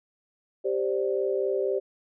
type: chord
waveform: sine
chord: G suspended fourth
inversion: none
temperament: equal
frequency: 392 / 523.3 / 587.3 Hz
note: G4 / C5 / D5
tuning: 0 / 0 / 0 cents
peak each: -26 / -29 / -31 dBFS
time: 0.64-1.8 s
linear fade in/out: 20 ms
effects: none